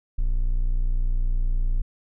triangle tone, 29.87 Hz, A#0, 43 cents sharp, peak -17 dBFS, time 0.18-1.82 s, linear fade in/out 10 ms, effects none

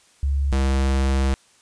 sine / square tone pair in turn, 69.6 / 67.09 Hz, C#2 / C2, +8 / +44 cents, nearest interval minor second, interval 64 cents, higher first, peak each -18 dBFS, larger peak neither, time 0.23-0.52 / 0.52-1.34 s, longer second, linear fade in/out 0 ms, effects white hiss -56 dBFS RMS until 1.61 s + resampled to 22050 Hz

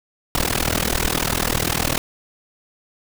pink noise with amplitude modulation, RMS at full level -17 dBFS, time 0.35-1.98 s, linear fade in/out 0 ms, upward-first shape sine, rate 40.1 Hz, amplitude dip 95%, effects none

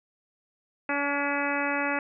harmonic tone with a mistuned harmonic, 285.1 Hz, C#4, 49 cents sharp, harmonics 1 / 2 / 3 / 4 / 5 / 6 / 7 / 8 / 9, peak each -32 / -33 / -33 / -36 / -33 / -34 / -34 / -38 / -35 dBFS, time 0.89-1.99 s, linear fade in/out 2 ms, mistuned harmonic 6, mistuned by -17 cents, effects none

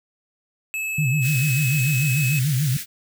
square tone with pitch glide, 2600 to 2572 Hz, E7 to E7, -24 to -43 cents, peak -25 dBFS, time 0.74-2.39 s, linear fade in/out 0 ms, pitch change -19 cents, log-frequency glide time 1-1.38 s
sine tone with vibrato, 138.59 Hz, C#3, in tune, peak -18 dBFS, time 0.98-2.77 s, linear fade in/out 5 ms, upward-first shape sine, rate 6.8 Hz, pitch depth 200 cents each way
white band-stop noise, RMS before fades -31 dBFS, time 1.21-2.86 s, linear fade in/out 50 ms, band 290 to 1500 Hz, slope 48 dB/octave
effects none

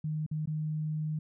sine tone with dropouts, 154.3 Hz, D#3, 14 cents flat, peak -30 dBFS, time 0.04-1.19 s, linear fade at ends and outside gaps 5 ms, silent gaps 0.264-0.312 / 0.458-0.473 s, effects none

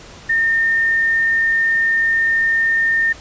sine tone, 1818 Hz, A#6, 44 cents flat, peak -13 dBFS, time 0.29-3.13 s, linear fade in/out 10 ms, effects pink hiss -39 dBFS RMS until 3.2 s + resampled to 16000 Hz

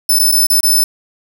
5% pulse tone with dropouts, 5274 Hz, E8, in tune, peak -3 dBFS, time 0.09-0.84 s, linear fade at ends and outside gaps 5 ms, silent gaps 0.19-0.195 / 0.317-0.322 / 0.468-0.5 / 0.607-0.631 s, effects none

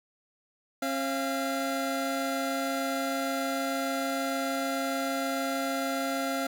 25% pulse tone pair together, 270.2 / 688.8 Hz, C#4 / F5, -44 / -24 cents, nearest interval octave + major third, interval 1620 cents, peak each -27 / -28 dBFS, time 0.82-6.47 s, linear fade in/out 5 ms, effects none

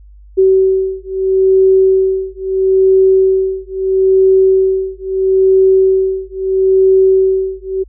sine beating tone pair, 380.4 / 381.16 Hz, F#4 / G4, +48 / -49 cents, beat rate 0.76 Hz, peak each -11 dBFS, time 0.37-7.84 s, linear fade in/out 20 ms, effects added 50 Hz sine -36 dBFS peak until 7.88 s

